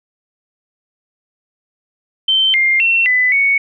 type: tone with pitch steps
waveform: sine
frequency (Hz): 3103 / 2112 / 2710 / 2002 / 2223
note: G7 / C7 / E7 / B6 / C#7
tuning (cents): -18 / +16 / +47 / +23 / +4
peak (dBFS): -10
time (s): 2.28-3.58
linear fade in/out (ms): 5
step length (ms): 260
effects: none